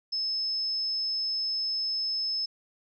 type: tone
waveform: sine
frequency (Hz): 5220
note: E8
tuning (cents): -18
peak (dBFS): -27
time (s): 0.12-2.46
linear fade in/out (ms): 10
effects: none